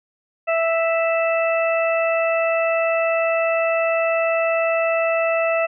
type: harmonic tone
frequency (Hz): 659.3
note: E5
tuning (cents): 0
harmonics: 1 / 2 / 3 / 4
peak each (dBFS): -18 / -26 / -29 / -25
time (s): 0.47-5.67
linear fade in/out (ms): 20
effects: none